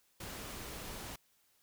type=noise; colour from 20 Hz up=pink; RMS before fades=-45 dBFS; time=0.2-1.16 s; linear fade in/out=5 ms; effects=white hiss -72 dBFS RMS until 1.62 s